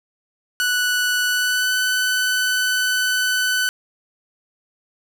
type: tone with pitch glide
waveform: sawtooth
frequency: 1480 to 1503.3 Hz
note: F#6 to F#6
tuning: 0 to +27 cents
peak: -14 dBFS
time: 0.6-3.69 s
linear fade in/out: 0 ms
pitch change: +27 cents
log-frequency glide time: 1.27-1.75 s
effects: none